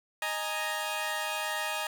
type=chord; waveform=15% pulse; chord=D# suspended fourth; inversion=none; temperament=equal; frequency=622.3 / 830.6 / 932.3 Hz; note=D#5 / G#5 / A#5; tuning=0 / 0 / 0 cents; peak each=-29 dBFS; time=0.22-1.87 s; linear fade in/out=2 ms; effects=none